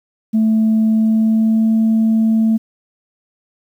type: tone with pitch glide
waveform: sine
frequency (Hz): 220 to 222.4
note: A3 to A3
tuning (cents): 0 to +19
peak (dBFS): -9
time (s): 0.33-2.58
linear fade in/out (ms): 20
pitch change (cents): +19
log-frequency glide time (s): 0.89-1.74
effects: tanh soft clip ceiling -8 dBFS + 8-bit